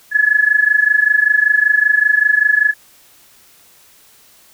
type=tone with amplitude modulation; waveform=sine; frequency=1704 Hz; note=G#6; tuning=44 cents sharp; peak=-6 dBFS; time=0.11-2.74 s; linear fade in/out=50 ms; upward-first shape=sine; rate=25.2 Hz; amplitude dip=85%; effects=white hiss -48 dBFS RMS until 4.53 s

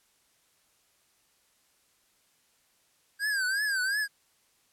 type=tone with vibrato; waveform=square; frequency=1600 Hz; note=G6; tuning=35 cents sharp; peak=-27 dBFS; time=3.19-4.08 s; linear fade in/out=50 ms; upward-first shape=triangle; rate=2.8 Hz; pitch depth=150 cents each way; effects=white hiss -68 dBFS RMS until 4.72 s + low-pass 12000 Hz 12 dB/octave

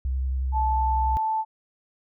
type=tone with vibrato; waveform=sine; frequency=65.3 Hz; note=C2; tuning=3 cents flat; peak=-23 dBFS; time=0.05-1.17 s; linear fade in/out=0 ms; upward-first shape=square; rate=11 Hz; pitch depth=18 cents each way
type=tone with pitch glide; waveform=sine; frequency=872 to 878.6 Hz; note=A5 to A5; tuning=-16 to -3 cents; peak=-22 dBFS; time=0.52-1.45 s; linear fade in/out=50 ms; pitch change=+13 cents; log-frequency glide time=0.71-0.79 s
effects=none

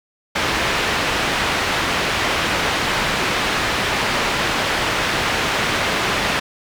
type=low-pass noise; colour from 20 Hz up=white; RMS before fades=-20 dBFS; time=0.35-6.4 s; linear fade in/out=10 ms; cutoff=2600 Hz; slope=12 dB/octave; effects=none

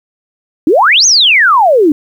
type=exponential two-way sweep; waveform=sine; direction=up then down; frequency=280 to 6645 to 280 Hz; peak=-4 dBFS; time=0.67-1.92 s; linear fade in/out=2 ms; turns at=1.06 s; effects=7-bit

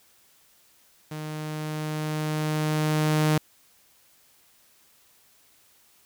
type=tone with level ramp; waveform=sawtooth; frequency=153.8 Hz; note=D#3; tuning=20 cents flat; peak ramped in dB=-29 to -15 dBFS; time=1.11-3.38 s; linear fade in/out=5 ms; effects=white hiss -60 dBFS RMS until 6.05 s

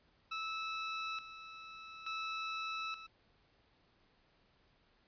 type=tone with tremolo; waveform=20% pulse; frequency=1308 Hz; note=E6; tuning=14 cents flat; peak=-33 dBFS; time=0.31-3.07 s; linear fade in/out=10 ms; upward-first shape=square; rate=0.57 Hz; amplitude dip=70%; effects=pink hiss -71 dBFS RMS until 5.07 s + resampled to 11025 Hz

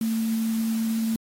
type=tone in noise; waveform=sine; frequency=224.2 Hz; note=A3; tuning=33 cents sharp; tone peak=-22 dBFS; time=0.01-1.16 s; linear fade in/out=2 ms; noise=white; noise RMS=-40 dBFS; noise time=0.01-1.16 s; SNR=+15 dB; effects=AAC 48 kbps

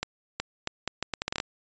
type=accelerating click train; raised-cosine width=0.2 ms; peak=-11 dBFS; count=12; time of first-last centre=0.03-1.401 s; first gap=370 ms; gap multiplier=0.74; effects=resampled to 16000 Hz

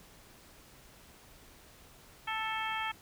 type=harmonic tone with a mistuned harmonic; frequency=440 Hz; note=A4; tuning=in tune; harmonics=2 / 3 / 4 / 5 / 6 / 7; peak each=-37 / -39 / -40 / -41 / -42 / -42 dBFS; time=2.27-2.92 s; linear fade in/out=10 ms; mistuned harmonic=7; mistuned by=+69 cents; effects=pink hiss -57 dBFS RMS until 3.01 s

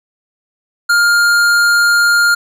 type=tone with tanh clipping; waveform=sine; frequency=1408 Hz; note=F6; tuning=14 cents sharp; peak=-10 dBFS; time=0.89-2.35 s; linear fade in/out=10 ms; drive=17 dB; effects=none

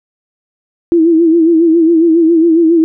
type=tone with vibrato; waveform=sine; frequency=330 Hz; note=E4; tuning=2 cents sharp; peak=-5 dBFS; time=0.92-2.84 s; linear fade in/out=0 ms; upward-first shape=sine; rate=7.3 Hz; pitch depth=71 cents each way; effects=none

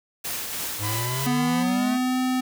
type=noise with tremolo; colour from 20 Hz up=white; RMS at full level=-29 dBFS; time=0.24-1.27 s; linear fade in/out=10 ms; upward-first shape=triangle; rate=3.2 Hz; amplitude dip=35%
type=exponential sweep; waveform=square; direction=up; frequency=100 to 227.6 Hz; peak=-28 dBFS; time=0.78-1.99 s; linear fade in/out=50 ms
type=tone with vibrato; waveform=sawtooth; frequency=1000 Hz; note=B5; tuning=21 cents sharp; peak=-28 dBFS; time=0.82-1.64 s; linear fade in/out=20 ms; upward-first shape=square; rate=3.8 Hz; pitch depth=9 cents each way
type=tone with pitch glide; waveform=square; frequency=246.8 to 255.7 Hz; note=B3 to C4; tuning=-1 to -40 cents; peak=-22 dBFS; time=1.26-2.41 s; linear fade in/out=10 ms; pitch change=+61 cents; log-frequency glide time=1.53-2.19 s
effects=none

